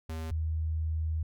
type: tone pair in turn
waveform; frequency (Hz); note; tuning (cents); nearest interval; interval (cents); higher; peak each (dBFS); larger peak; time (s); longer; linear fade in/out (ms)
square / sine; 80.2 / 79.42; E2 / D#2; -47 / +36; unison; 17; first; -35 / -28; second; 0.09-0.31 / 0.31-1.23; second; 5
effects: none